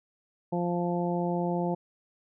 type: harmonic tone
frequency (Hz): 174.61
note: F3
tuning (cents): 0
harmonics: 1 / 2 / 3 / 4 / 5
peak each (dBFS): -29 / -32 / -34 / -35 / -36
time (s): 0.52-1.75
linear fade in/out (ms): 10
effects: none